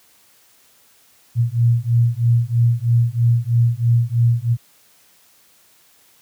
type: beating tone pair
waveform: sine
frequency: 116.54 / 119.64 Hz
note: A#2 / A#2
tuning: 0 / +45 cents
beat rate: 3.1 Hz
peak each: -16 dBFS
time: 1.35-4.57 s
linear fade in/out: 50 ms
effects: white hiss -54 dBFS RMS until 6.21 s + high-pass 60 Hz 12 dB/octave